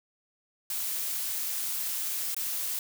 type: noise with dropouts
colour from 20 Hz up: blue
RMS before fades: -32 dBFS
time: 0.7-2.79 s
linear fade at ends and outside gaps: 2 ms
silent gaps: 2.346-2.365 s
effects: none